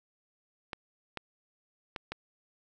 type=clicks; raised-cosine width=0.3 ms; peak=-20 dBFS; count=4; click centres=0.732 / 1.173 / 1.962 / 2.12 s; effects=none